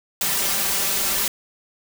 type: noise with comb filter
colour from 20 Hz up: white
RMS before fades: -22 dBFS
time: 0.21-1.28 s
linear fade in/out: 2 ms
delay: 5.1 ms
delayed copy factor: +0.8
effects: none